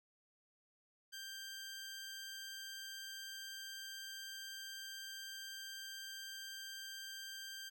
15% pulse tone, 1579 Hz, G6, 12 cents sharp, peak -40 dBFS, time 1.12-7.7 s, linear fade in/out 20 ms, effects none

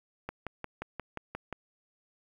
click train, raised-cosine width 0.5 ms, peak -21 dBFS, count 8, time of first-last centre 0.29-1.527 s, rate 5.66 Hz, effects 9-bit

